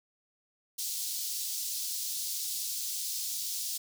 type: high-pass noise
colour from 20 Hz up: pink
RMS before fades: -35 dBFS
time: 0.78-3.78 s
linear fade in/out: 10 ms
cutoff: 4300 Hz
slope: 24 dB/octave
effects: none